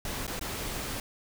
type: noise with dropouts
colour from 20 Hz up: pink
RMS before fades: -35 dBFS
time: 0.05-1 s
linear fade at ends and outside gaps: 2 ms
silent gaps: 0.268-0.277 / 0.394-0.411 s
effects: none